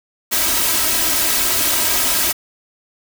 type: noise with comb filter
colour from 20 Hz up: white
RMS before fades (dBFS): -17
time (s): 0.31-2.33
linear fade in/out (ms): 20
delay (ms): 3.1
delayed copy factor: +0.7
effects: none